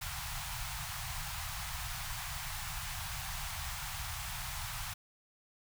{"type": "band-stop noise", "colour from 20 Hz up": "pink", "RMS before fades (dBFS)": -40, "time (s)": [0.01, 4.94], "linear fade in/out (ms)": 10, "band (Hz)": [150, 740], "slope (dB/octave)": 48, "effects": []}